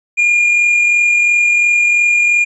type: tone with amplitude modulation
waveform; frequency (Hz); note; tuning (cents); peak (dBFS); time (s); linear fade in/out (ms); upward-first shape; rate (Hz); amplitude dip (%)
triangle; 2418; D7; +50; -6; 0.17-2.45; 20; sine; 42.9; 30
effects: resampled to 24000 Hz